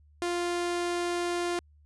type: tone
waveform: sawtooth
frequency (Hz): 349.2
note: F4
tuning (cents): 0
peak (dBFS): -24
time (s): 0.22-1.59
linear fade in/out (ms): 0
effects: added 74 Hz sine -56 dBFS peak until 1.85 s + resampled to 24000 Hz